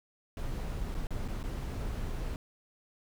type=noise with dropouts; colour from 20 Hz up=brown; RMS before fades=-35 dBFS; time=0.37-2.36 s; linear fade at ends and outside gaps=1 ms; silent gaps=0.944-0.949 / 1.07-1.106 / 1.279-1.284 / 1.43-1.438 s; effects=none